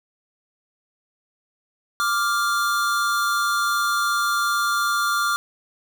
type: tone pair together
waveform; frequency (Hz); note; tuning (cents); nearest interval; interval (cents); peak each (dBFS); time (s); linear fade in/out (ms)
square; 1177 / 1399.7; D6 / F6; +3 / +3; minor third; 300; -23; 2-5.36; 0
effects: none